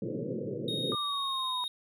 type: band-pass noise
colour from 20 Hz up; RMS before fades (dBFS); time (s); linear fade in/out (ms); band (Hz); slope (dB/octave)
white; -35; 0.02-0.95; 2; 110 to 540; 96
type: tone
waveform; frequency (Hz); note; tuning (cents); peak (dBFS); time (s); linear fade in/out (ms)
triangle; 3729; A#7; 0; -31; 0.68-1.68; 2
type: exponential sweep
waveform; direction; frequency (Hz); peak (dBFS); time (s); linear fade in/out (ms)
sine; down; 1200 to 987.8; -33; 0.92-1.64; 0
effects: none